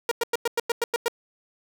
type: tone bursts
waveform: sawtooth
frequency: 470 Hz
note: A#4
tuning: 14 cents sharp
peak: -17 dBFS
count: 9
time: 0.09-1.082 s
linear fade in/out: 2 ms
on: 24 ms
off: 97 ms
effects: none